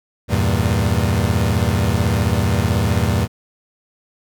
30% pulse chord, E diminished, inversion none, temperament equal, 82.41 / 98 / 116.54 Hz, E2 / G2 / Bb2, 0 / 0 / 0 cents, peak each -17 dBFS, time 0.28-3.28 s, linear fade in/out 50 ms, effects none

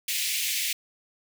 pink high-pass noise, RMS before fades -28 dBFS, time 0.08-0.73 s, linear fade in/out 5 ms, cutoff 2100 Hz, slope 48 dB/octave, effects none

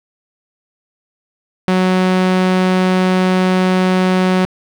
sawtooth tone, 185 Hz, F#3, in tune, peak -7 dBFS, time 1.68-4.45 s, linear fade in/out 0 ms, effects low-pass 4000 Hz 12 dB/octave + 7-bit

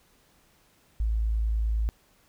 sine tone, 54.8 Hz, A1, 6 cents flat, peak -23 dBFS, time 1-1.89 s, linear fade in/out 0 ms, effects pink hiss -63 dBFS RMS until 2.28 s

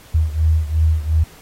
sine beating tone pair, 78.3 / 81.1 Hz, D#2 / E2, +11 / -28 cents, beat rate 2.8 Hz, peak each -15 / -18 dBFS, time 0.14-1.24 s, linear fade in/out 10 ms, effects pink hiss -45 dBFS RMS until 1.41 s + AAC 48 kbps

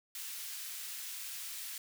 white high-pass noise, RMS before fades -43 dBFS, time 0.15-1.78 s, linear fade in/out 2 ms, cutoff 1800 Hz, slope 12 dB/octave, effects none

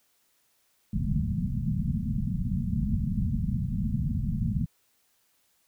white low-pass noise, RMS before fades -28 dBFS, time 0.93-4.66 s, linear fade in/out 5 ms, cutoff 230 Hz, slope 96 dB/octave, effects white hiss -69 dBFS RMS until 5.67 s

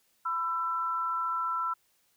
sine tone pair together, 1001.6 / 1337 Hz, B5 / E6, +24 / +24 cents, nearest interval perfect fourth, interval 500 cents, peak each -34 / -29 dBFS, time 0.25-1.74 s, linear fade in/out 10 ms, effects white hiss -70 dBFS RMS until 2.16 s

